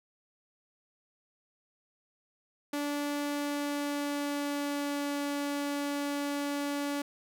sawtooth tone with pitch glide, 289.7 to 286.2 Hz, D4 to D4, -24 to -45 cents, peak -27 dBFS, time 2.73-7.02 s, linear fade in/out 5 ms, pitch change -21 cents, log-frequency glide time 3.18-5.19 s, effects none

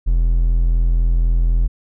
triangle tone, 41.98 Hz, E1, 32 cents sharp, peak -10 dBFS, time 0.06-1.68 s, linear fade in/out 20 ms, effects none

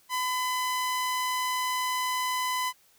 sawtooth tone, 1008 Hz, B5, 35 cents sharp, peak -23 dBFS, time 0.09-2.73 s, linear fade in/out 50 ms, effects white hiss -62 dBFS RMS until 2.98 s

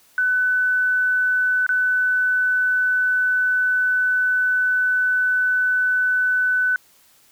sine tone with dropouts, 1500 Hz, F#6, 23 cents sharp, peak -16 dBFS, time 0.18-6.76 s, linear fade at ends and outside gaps 1 ms, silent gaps 1.665-1.691 s, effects white hiss -55 dBFS RMS until 7.31 s

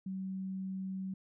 sine tone, 190 Hz, F#3, 46 cents sharp, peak -36 dBFS, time 0.06-1.14 s, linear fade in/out 5 ms, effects none

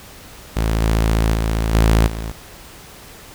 sawtooth tone with level steps, 55 Hz, A1, in tune, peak -12 / -10 / -13 / -7 / -20 dBFS, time 0.56-2.32 s, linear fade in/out 10 ms, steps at 0.81 / 1.33 / 1.73 / 2.06 s, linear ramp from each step 20 ms, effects pink hiss -40 dBFS RMS until 3.34 s

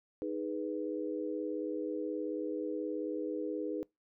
sine chord, G# minor, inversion second, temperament equal, 311.1 / 415.3 / 493.9 Hz, D#4 / G#4 / B4, 0 / 0 / 0 cents, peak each -37 / -39 / -39 dBFS, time 0.22-3.83 s, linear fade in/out 0 ms, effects noise-tail reverb RT60 0.2 s tail -25 dB re dry

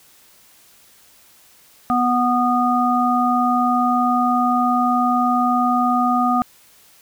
harmonic tone, 245.8 Hz, B3, 8 cents flat, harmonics 1 / 3 / 5, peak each -19 / -19 / -19 dBFS, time 1.9-6.42 s, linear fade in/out 0 ms, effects white hiss -51 dBFS RMS until 7.01 s

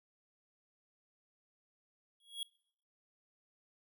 square tone with exponential growth, 3319 Hz, G#7, 2 cents flat, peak -35 dBFS, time 2.2-2.43 s, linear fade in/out 2 ms, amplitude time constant 50 ms, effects noise-tail reverb RT60 0.7 s tail -24 dB re dry

